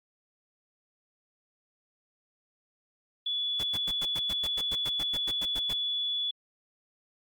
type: tone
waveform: sine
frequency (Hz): 3427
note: A7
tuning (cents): -46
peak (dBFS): -28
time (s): 3.26-6.31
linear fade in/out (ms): 5
type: noise bursts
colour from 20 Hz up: pink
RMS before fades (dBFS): -39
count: 16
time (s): 3.59-5.735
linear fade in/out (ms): 10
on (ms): 45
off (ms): 95
effects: Opus 48 kbps